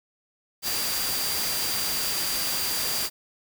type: tone in noise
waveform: sine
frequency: 4737 Hz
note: D8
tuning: 14 cents sharp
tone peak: -31 dBFS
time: 0.62-3.1 s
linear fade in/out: 50 ms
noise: white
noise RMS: -28 dBFS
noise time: 0.62-3.1 s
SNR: -6 dB
effects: none